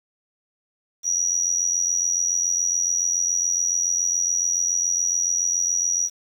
sine tone with amplitude modulation, 5790 Hz, F#8, 38 cents flat, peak -16 dBFS, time 1.03-6.1 s, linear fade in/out 50 ms, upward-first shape sine, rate 87.1 Hz, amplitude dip 75%, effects 8-bit

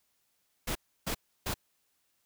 pink noise bursts, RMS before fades -33 dBFS, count 3, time 0.67-1.542 s, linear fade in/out 10 ms, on 84 ms, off 310 ms, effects white hiss -75 dBFS RMS until 2.25 s

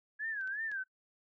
sine tone with vibrato, 1661.2 Hz, G#6, in tune, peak -35 dBFS, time 0.19-0.84 s, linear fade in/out 20 ms, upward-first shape sine, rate 2.8 Hz, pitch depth 150 cents each way
clicks, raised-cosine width 0.2 ms, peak -45 / -40 / -37 dBFS, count 3, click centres 0.412 / 0.475 / 0.716 s
effects noise-tail reverb RT60 0.1 s tail -18 dB re dry

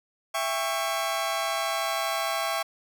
sawtooth chord, C# diminished, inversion first, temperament just, 665.2 / 798.3 / 1108.7 Hz, E5 / G5 / C#6, +16 / +31 / 0 cents, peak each -26 / -28 / -27 dBFS, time 0.34-2.63 s, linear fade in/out 10 ms, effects none

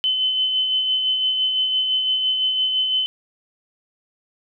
sine tone with tremolo, 3043 Hz, F#7, 48 cents sharp, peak -16 dBFS, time 0.04-3.06 s, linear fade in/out 0 ms, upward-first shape sine, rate 5.9 Hz, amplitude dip 35%, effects none

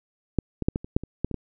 clicks, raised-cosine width 3 ms, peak -8 / -14 / -7 / -13 / -24 / -6 / -22 / -11 / -19 / -17 dBFS, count 10, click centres 0.387 / 0.623 / 0.685 / 0.759 / 0.845 / 0.965 / 1.036 / 1.246 / 1.313 / 1.343 s, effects none

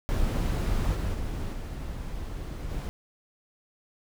brown noise with level steps, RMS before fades -26 / -29 / -32 / -35 / -32 dBFS, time 0.09-2.89 s, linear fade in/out 0 ms, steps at 0.94 / 1.13 / 1.52 / 2.69 s, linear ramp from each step 20 ms, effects none

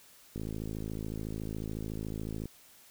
click train, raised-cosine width 3 ms, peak -25 dBFS, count 114, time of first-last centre 0.36-2.456 s, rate 53.9 Hz, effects white hiss -58 dBFS RMS until 2.9 s

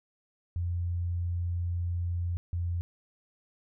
sine tone pair in turn, 87.1 / 86.71 Hz, F2 / F2, -4 / -12 cents, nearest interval unison, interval 8 cents, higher first, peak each -28 dBFS, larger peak neither, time 0.56-2.37 / 2.53-2.81 s, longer first, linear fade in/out 0 ms, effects none

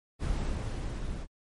brown noise with level ramp, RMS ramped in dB -29 to -37 dBFS, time 0.19-1.27 s, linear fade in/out 50 ms, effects MP3 48 kbps

